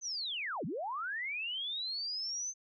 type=linear two-way sweep; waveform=sine; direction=down then up; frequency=6272 to 132.1 to 6272 Hz; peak=-35 dBFS; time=0.01-2.54 s; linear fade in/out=50 ms; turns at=0.65 s; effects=none